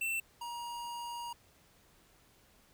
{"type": "tone pair in turn", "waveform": "square", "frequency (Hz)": [2683, 948.6], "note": ["E7", "A#5"], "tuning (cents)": [30, 30], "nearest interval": "octave + tritone", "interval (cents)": 1800, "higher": "first", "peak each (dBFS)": [-33, -40], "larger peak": "first", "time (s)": [[0.01, 0.2], [0.41, 1.33]], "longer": "second", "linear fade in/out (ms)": 5, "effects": ["pink hiss -65 dBFS RMS until 2.73 s"]}